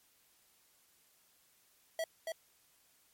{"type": "tone with echo", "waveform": "square", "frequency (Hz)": 651, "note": "E5", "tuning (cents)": -22, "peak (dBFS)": -34, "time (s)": [1.99, 2.04], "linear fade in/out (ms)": 2, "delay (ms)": 280, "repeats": 1, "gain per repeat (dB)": -3, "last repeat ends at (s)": 2.32, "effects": ["white hiss -69 dBFS RMS until 3.13 s", "MP3 64 kbps"]}